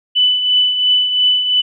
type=tone with tremolo; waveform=sine; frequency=2991 Hz; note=F#7; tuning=18 cents sharp; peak=-8 dBFS; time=0.15-1.62 s; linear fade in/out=20 ms; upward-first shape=triangle; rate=2.9 Hz; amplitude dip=60%; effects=none